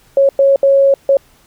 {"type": "tone bursts at uneven times", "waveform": "sine", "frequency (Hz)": 550, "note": "C#5", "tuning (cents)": -14, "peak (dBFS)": -6, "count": 4, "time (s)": [[0.17, 0.29], [0.39, 0.56], [0.63, 0.94], [1.09, 1.17]], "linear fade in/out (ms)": 2, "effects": ["pink hiss -50 dBFS RMS until 1.46 s"]}